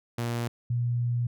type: tone pair in turn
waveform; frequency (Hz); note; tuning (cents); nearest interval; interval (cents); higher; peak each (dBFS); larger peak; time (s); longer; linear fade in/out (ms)
sawtooth / sine; 118.3 / 120.3; A#2 / B2; +26 / -45; unison; 29; second; -24; neither; 0.18-0.48 / 0.7-1.27; second; 5
effects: none